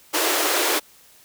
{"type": "high-pass noise", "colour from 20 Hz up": "pink", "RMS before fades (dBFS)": -21, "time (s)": [0.13, 0.8], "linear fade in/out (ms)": 20, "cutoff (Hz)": 300, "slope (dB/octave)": 96, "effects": ["white hiss -52 dBFS RMS until 1.24 s"]}